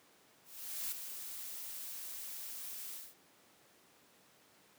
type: noise with ADSR envelope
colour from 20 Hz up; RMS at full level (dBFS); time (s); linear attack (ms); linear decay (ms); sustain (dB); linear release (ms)
blue; -38; 0.44-3.15; 480; 3; -7; 210
effects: pink hiss -65 dBFS RMS until 4.78 s + high-pass 200 Hz 12 dB/octave